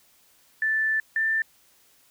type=tone pair in turn; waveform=sine; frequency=1760 / 1779.4 Hz; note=A6 / A6; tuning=0 / +19 cents; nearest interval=unison; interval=19 cents; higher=second; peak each=-21 dBFS; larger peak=neither; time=0.62-1 / 1.16-1.42 s; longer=first; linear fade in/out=2 ms; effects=white hiss -60 dBFS RMS until 2.1 s